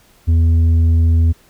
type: tone with tanh clipping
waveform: sine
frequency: 82.41 Hz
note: E2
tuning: in tune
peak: -10 dBFS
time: 0.27-1.33 s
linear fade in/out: 20 ms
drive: 5 dB
effects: pink hiss -51 dBFS RMS until 1.49 s